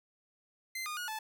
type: tone with pitch steps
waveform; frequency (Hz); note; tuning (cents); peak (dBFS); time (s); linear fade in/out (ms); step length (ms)
sawtooth; 2074 / 1222 / 1447 / 871; C7 / D#6 / F#6 / A5; -16 / -32 / -39 / -18; -33; 0.75-1.19; 5; 110
effects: none